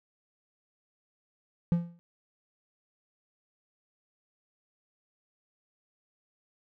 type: tone with exponential decay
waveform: triangle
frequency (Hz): 171.4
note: F3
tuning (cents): -32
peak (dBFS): -17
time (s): 1.72-1.99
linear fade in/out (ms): 0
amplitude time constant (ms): 57
effects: none